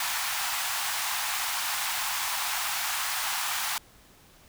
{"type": "high-pass noise", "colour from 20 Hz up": "pink", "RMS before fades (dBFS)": -30, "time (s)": [0, 3.78], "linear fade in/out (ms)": 2, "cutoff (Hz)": 770, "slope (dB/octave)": 48, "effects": ["pink hiss -56 dBFS RMS until 4.48 s"]}